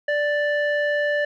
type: tone with low-pass filter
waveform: square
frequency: 587.3 Hz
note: D5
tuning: in tune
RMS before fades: -22 dBFS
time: 0.08-1.25 s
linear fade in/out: 5 ms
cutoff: 2000 Hz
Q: 2.7
effects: none